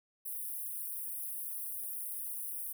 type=high-pass noise; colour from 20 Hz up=white; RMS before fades=-40 dBFS; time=0.25-2.73 s; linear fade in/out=10 ms; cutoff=9200 Hz; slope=96 dB/octave; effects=none